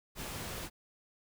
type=noise; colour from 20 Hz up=pink; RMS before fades=-41 dBFS; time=0.15-0.7 s; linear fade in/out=50 ms; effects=none